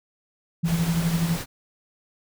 sine tone with tremolo, 166.9 Hz, E3, 22 cents sharp, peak -18 dBFS, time 0.63-1.37 s, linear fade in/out 10 ms, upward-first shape sine, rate 12 Hz, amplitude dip 60%
pink noise, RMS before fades -32 dBFS, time 0.64-1.46 s, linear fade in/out 50 ms
effects none

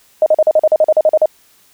sine tone bursts, 622.3 Hz, D#5, in tune, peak -6 dBFS, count 13, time 0.22-1.258 s, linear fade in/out 2 ms, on 42 ms, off 41 ms, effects white hiss -51 dBFS RMS until 1.73 s

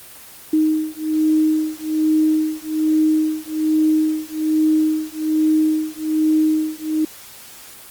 sine beating tone pair, 311.1 / 312.3 Hz, D#4 / D#4, 0 / +7 cents, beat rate 1.2 Hz, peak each -18 / -18 dBFS, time 0.53-7.05 s, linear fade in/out 5 ms, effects white hiss -40 dBFS RMS until 7.9 s + Opus 24 kbps

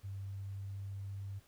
sine tone with pitch glide, 98 to 98.57 Hz, G2 to G2, 0 to +10 cents, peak -40 dBFS, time 0.03-1.4 s, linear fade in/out 20 ms, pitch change +10 cents, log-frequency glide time 0.29-0.72 s, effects pink hiss -67 dBFS RMS until 1.47 s

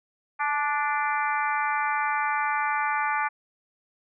harmonic tone with a mistuned harmonic, 293.7 Hz, D4, in tune, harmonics 3 / 4 / 5 / 6 / 7 / 8, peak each -27 / -29 / -31 / -33 / -34 / -35 dBFS, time 0.39-3.29 s, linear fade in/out 20 ms, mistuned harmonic 3, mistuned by -27 cents, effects none

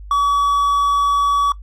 triangle tone, 1138 Hz, C#6, 45 cents sharp, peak -11 dBFS, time 0.11-1.52 s, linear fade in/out 2 ms, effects noise-tail reverb RT60 0.1 s tail -19 dB re dry + added 50 Hz sine -32 dBFS peak until 1.62 s

